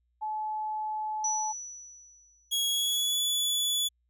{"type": "tone", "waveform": "sine", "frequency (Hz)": 860, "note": "A5", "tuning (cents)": -40, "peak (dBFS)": -30, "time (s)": [0.21, 1.53], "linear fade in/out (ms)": 20}
{"type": "tone with exponential decay", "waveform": "sine", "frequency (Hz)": 5920, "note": "F#8", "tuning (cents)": 0, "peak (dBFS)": -26, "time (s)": [1.24, 2.53], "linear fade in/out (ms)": 5, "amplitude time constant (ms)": 280}
{"type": "tone with pitch glide", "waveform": "sawtooth", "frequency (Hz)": [3322, 3433], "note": ["G#7", "A7"], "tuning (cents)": [0, -43], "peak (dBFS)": -23, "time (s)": [2.51, 3.89], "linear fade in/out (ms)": 20, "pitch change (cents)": 57, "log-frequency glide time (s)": [2.69, 3.21]}
{"effects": ["added 60 Hz sine -70 dBFS peak until 4.09 s"]}